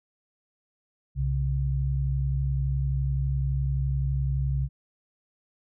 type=tone pair together; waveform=sine; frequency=64.14 / 135.9 Hz; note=C2 / C#3; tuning=-34 / -34 cents; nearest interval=octave + minor second; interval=1300 cents; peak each=-26 dBFS; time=1.15-4.69 s; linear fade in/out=50 ms; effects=none